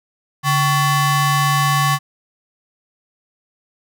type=ring-modulated tone; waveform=35% pulse; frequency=630 Hz; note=D#5; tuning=21 cents sharp; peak=-9 dBFS; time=0.43-1.99 s; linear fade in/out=50 ms; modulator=487 Hz; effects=none